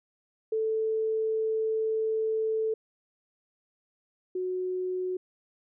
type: tone pair in turn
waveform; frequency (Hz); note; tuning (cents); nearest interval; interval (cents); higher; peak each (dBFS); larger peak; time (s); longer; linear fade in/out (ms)
sine; 440.4 / 367.7; A4 / F#4; +2 / -11; minor third; 313; first; -25 / -28; first; 0.52-2.74 / 4.35-5.17; first; 5
effects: none